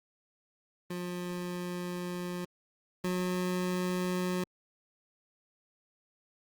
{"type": "tone pair in turn", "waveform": "25% pulse", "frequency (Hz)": [177.8, 181.43], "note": ["F3", "F#3"], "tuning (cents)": [31, -34], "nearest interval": "unison", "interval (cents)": 35, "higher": "second", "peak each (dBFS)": [-31, -26], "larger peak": "second", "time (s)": [[0.9, 2.45], [3.04, 4.44]], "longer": "first", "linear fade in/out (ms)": 5, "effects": ["Opus 32 kbps"]}